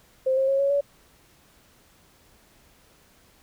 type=tone with pitch steps; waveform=sine; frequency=523.3 / 534 / 544.9 / 556 / 567.4 Hz; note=C5 / C5 / C#5 / C#5 / C#5; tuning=0 / +35 / -30 / +5 / +40 cents; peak=-19 dBFS; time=0.26-0.81 s; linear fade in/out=10 ms; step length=110 ms; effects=pink hiss -58 dBFS RMS until 3.42 s